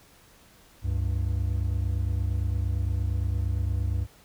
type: tone pair together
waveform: triangle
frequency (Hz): 69.3 / 98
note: C#2 / G2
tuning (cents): 0 / 0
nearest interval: tritone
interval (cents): 600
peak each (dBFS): -25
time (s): 0.82-4.07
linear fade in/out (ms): 50
effects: pink hiss -56 dBFS RMS until 4.24 s